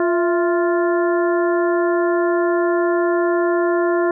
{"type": "harmonic tone with a mistuned harmonic", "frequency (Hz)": 349.2, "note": "F4", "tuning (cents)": 0, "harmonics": [1, 2, 3, 4, 5], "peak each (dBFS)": [-16, -22, -26, -28, -30], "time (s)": [0, 4.11], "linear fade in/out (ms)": 2, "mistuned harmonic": 2, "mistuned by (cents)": -75, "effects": []}